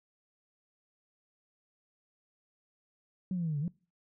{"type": "linear two-way sweep", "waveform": "sine", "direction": "down then up", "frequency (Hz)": [189.3, 139.4, 186.1], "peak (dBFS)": -29, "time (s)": [3.31, 3.68], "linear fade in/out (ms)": 2, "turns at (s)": 3.6, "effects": ["noise-tail reverb RT60 0.4 s tail -26 dB re dry", "tanh soft clip ceiling -25 dBFS"]}